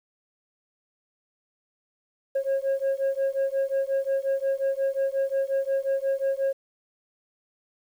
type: beating tone pair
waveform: sine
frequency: 540 / 545.6 Hz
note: C#5 / C#5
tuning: -45 / -28 cents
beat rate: 5.6 Hz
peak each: -24 dBFS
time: 2.35-6.53 s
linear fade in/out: 10 ms
effects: tanh soft clip ceiling -20 dBFS + 9-bit